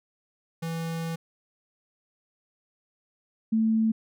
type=tone pair in turn; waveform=square / sine; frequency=164.81 / 221.8 Hz; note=E3 / A3; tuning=0 / +14 cents; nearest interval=perfect fourth; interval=514 cents; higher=second; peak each=-30 / -20 dBFS; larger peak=second; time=0.62-1.16 / 3.52-3.92 s; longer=first; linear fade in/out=10 ms; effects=none